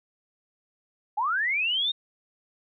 sine linear sweep, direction up, 784 to 3729 Hz, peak -23 dBFS, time 1.17-1.92 s, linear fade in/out 10 ms, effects none

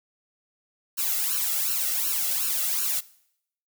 blue noise with flanger, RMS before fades -26 dBFS, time 0.97-3.01 s, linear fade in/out 20 ms, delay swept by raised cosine 0.71 to 1.51 ms, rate 2.7 Hz, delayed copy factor +1, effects noise-tail reverb RT60 0.7 s tail -20 dB re dry

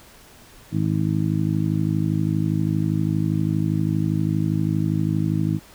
harmonic tone, 52.5 Hz, G#1, 19 cents sharp, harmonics 2 / 3 / 4 / 5 / 6, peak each -25 / -22 / -27 / -29 / -27 dBFS, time 0.71-5.6 s, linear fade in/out 50 ms, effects pink hiss -48 dBFS RMS until 5.74 s

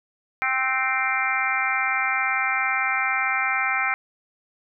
harmonic tone with a mistuned harmonic, 262.3 Hz, C4, 4 cents sharp, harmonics 3 / 4 / 5 / 6 / 7 / 8 / 9, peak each -29 / -34 / -27 / -29 / -32 / -26 / -27 dBFS, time 0.42-3.94 s, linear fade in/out 0 ms, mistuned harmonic 6, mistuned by -27 cents, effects none

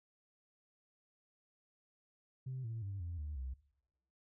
sine tone with pitch steps, 130 / 113.17 / 98.52 / 85.77 / 74.67 / 65 Hz, C3 / A2 / G2 / F2 / D2 / C2, -11 / +49 / +9 / -31 / +29 / -11 cents, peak -38 dBFS, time 2.46-3.54 s, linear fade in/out 10 ms, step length 180 ms, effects noise-tail reverb RT60 0.9 s tail -22 dB re dry + tanh soft clip ceiling -36 dBFS

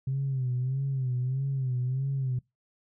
sine tone with vibrato, 130.81 Hz, C3, in tune, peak -25 dBFS, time 0.07-2.39 s, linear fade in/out 5 ms, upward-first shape sine, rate 1.6 Hz, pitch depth 88 cents each way, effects noise-tail reverb RT60 0.2 s tail -24 dB re dry + tanh soft clip ceiling -22 dBFS

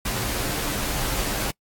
pink noise with comb filter, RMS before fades -26 dBFS, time 0.05-1.51 s, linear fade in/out 5 ms, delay 12 ms, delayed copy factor -0.65, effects noise-tail reverb RT60 0.1 s tail -26 dB re dry + AAC 64 kbps

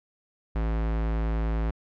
square tone, 55 Hz, A1, in tune, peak -25 dBFS, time 0.55-1.71 s, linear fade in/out 10 ms, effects low-pass 2000 Hz 12 dB/octave

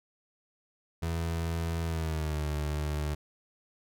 30% pulse tone with pitch glide, 83 to 74.8 Hz, E2 to D2, +12 to +32 cents, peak -27 dBFS, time 1.02-3.15 s, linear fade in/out 10 ms, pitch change -180 cents, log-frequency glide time 1.85-2.43 s, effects none

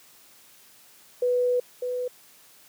sine tone pair in turn, 493.9 / 497 Hz, B4 / B4, 0 / +11 cents, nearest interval unison, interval 11 cents, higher second, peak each -20 / -26 dBFS, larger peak first, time 1.22-1.6 / 1.82-2.08 s, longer first, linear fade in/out 5 ms, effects white hiss -54 dBFS RMS until 2.68 s + high-pass 100 Hz 12 dB/octave

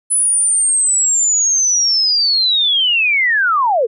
sine linear sweep, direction down, 10070 to 415.3 Hz, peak -11 dBFS, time 0.1-3.87 s, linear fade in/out 20 ms, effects none

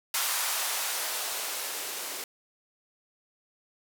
violet noise with band-pass filter sweep, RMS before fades -32 dBFS, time 0.14-2.24 s, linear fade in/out 2 ms, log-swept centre 970 to 350 Hz, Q 1.2, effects none

